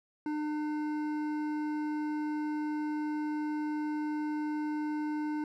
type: tone with hard clipping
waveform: sine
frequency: 301.9 Hz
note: D4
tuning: 48 cents sharp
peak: -33 dBFS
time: 0.26-5.44 s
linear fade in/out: 2 ms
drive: 11 dB
effects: none